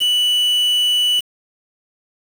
triangle tone with quantisation, 2960 Hz, F#7, in tune, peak -12 dBFS, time 0-1.21 s, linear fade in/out 20 ms, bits 5, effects none

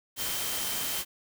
sine tone in noise, 3126 Hz, G7, 6 cents flat, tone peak -40 dBFS, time 0.16-1.05 s, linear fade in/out 50 ms, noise white, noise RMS -32 dBFS, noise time 0.16-1.05 s, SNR -11 dB, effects none

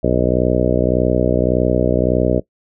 harmonic tone, 61.74 Hz, B1, in tune, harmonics 1 / 2 / 3 / 4 / 5 / 6 / 7 / 8 / 9 / 10, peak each -22 / -22 / -22 / -22 / -22 / -22 / -22 / -22 / -22 / -22 dBFS, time 0.03-2.4 s, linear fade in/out 10 ms, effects noise-tail reverb RT60 0.1 s tail -19 dB re dry

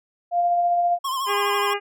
sine tone with tremolo, 698.5 Hz, F5, in tune, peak -16 dBFS, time 0.31-0.99 s, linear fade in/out 50 ms, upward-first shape sine, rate 15 Hz, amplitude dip 25%
square tone with vibrato, 1064 Hz, C6, 29 cents sharp, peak -24 dBFS, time 1.04-1.74 s, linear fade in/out 10 ms, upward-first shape triangle, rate 12 Hz, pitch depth 82 cents each way
harmonic tone, 406.3 Hz, G#4, 38 cents flat, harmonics 1 / 2 / 3 / 4 / 5 / 6 / 7, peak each -25 / -28 / -30 / -31 / -32 / -33 / -33 dBFS, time 1.26-1.8 s, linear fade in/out 50 ms
effects none

